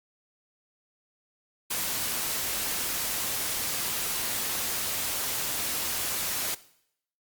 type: noise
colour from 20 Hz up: white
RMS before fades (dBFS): -30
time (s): 1.7-6.55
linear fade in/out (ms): 10
effects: noise-tail reverb RT60 0.7 s tail -18 dB re dry + Opus 48 kbps